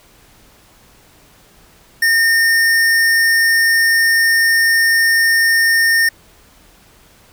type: tone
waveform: square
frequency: 1824 Hz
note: A#6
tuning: 38 cents flat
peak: -11 dBFS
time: 2.02-6.09 s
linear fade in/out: 5 ms
effects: pink hiss -48 dBFS RMS until 7.32 s